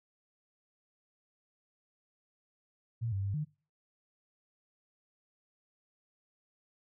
sine tone with pitch steps, 115.4 / 97.7 / 99.2 / 151.2 Hz, A#2 / G2 / G2 / D#3, -17 / -5 / +21 / -49 cents, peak -31 dBFS, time 3.01-3.45 s, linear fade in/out 20 ms, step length 110 ms, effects noise-tail reverb RT60 0.4 s tail -25 dB re dry

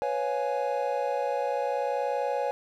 triangle chord, C# dominant seventh, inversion third, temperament equal with one note detuned, 493.9 / 554.4 / 698.5 / 834 Hz, B4 / C#5 / E#5 / G#5, 0 / 0 / 0 / +7 cents, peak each -30 / -28 / -34 / -29 dBFS, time 0.02-2.51 s, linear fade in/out 0 ms, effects none

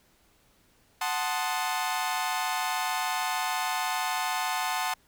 sawtooth chord, F# diminished seventh, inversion none, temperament equal, 740 / 880 / 1046.5 / 1244.5 Hz, F#5 / A5 / C6 / Eb6, 0 / 0 / 0 / 0 cents, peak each -28 / -28 / -30 / -33 dBFS, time 1.01-4.94 s, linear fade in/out 5 ms, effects pink hiss -64 dBFS RMS until 5.07 s

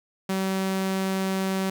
sawtooth tone, 191 Hz, G3, 45 cents flat, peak -20 dBFS, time 0.29-1.7 s, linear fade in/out 5 ms, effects 9-bit

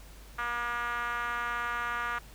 5% pulse tone with band-pass filter, 238.9 Hz, A#3, 43 cents sharp, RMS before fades -33 dBFS, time 0.38-2.19 s, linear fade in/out 10 ms, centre 1300 Hz, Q 2.9, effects added 50 Hz sine -49 dBFS peak until 2.34 s + pink hiss -54 dBFS RMS until 2.34 s

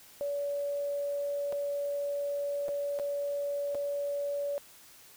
sine tone with dropouts, 571 Hz, D5, 49 cents flat, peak -30 dBFS, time 0.21-4.58 s, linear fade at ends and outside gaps 0 ms, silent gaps 1.524-1.528 / 2.683-2.689 / 2.989-2.997 / 3.747-3.752 s, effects white hiss -55 dBFS RMS until 5.16 s

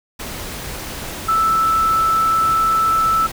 sine tone in noise, 1318.5 Hz, E6, in tune, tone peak -13 dBFS, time 1.28-3.27 s, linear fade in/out 10 ms, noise pink, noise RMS -29 dBFS, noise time 0.19-3.32 s, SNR +13 dB, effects none

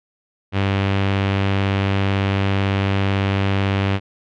sawtooth tone with low-pass filter, 98 Hz, G2, in tune, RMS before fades -19 dBFS, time 0.52-4 s, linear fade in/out 50 ms, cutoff 2900 Hz, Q 1.9, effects none

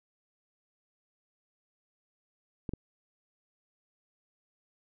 clicks, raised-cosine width 3 ms, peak -22 dBFS, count 2, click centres 2.692 / 2.736 s, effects none

